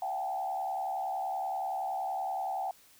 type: tone with frequency modulation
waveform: sine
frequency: 769 Hz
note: G5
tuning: 33 cents flat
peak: -31 dBFS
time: 0.02-2.71 s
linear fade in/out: 2 ms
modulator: 70.6 Hz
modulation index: 1
effects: white hiss -60 dBFS RMS until 2.99 s